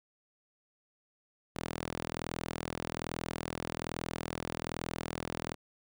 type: tone with high-pass filter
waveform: sawtooth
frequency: 41.2 Hz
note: E1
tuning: in tune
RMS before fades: -39 dBFS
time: 1.55-5.55 s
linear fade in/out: 20 ms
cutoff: 160 Hz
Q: 0.52
effects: none